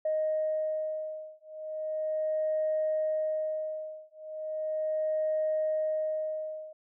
sine beating tone pair, 622.3 / 622.67 Hz, D#5 / D#5, 0 / +1 cents, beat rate 0.37 Hz, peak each -31 dBFS, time 0.05-6.73 s, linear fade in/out 5 ms, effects tanh soft clip ceiling -21 dBFS

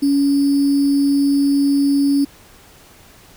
sine tone with sample-and-hold, 281 Hz, C#4, 24 cents sharp, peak -12 dBFS, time 0.02-2.25 s, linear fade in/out 10 ms, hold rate 4900 Hz, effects pink hiss -46 dBFS RMS until 3.36 s

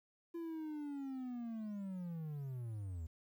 triangle linear sweep, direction down, 340.9 to 77 Hz, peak -39 dBFS, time 0.34-3.07 s, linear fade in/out 10 ms, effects 12-bit

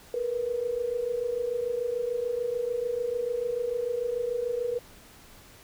sine tone pair together, 461.5 / 488.3 Hz, A#4 / B4, -17 / -20 cents, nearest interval minor second, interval 97 cents, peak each -32 / -28 dBFS, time 0.14-4.79 s, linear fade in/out 2 ms, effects pink hiss -52 dBFS RMS until 5.63 s

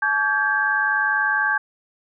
sine tone cluster, 858 / 1144 / 1580 / 1680 Hz, A5 / D6 / G6 / G#6, -44 / -46 / +13 / +19 cents, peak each -26 / -27 / -19 / -27 dBFS, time 0.02-1.58 s, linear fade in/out 5 ms, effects none

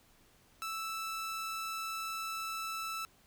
sawtooth tone, 1318.5 Hz, E6, in tune, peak -33 dBFS, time 0.62-3.05 s, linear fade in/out 0 ms, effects pink hiss -65 dBFS RMS until 3.26 s

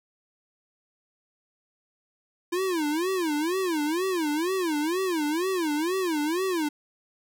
square tone with vibrato, 335.4 Hz, E4, 30 cents sharp, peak -25 dBFS, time 2.52-6.69 s, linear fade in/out 10 ms, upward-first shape sine, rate 2.1 Hz, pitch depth 230 cents each way, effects none

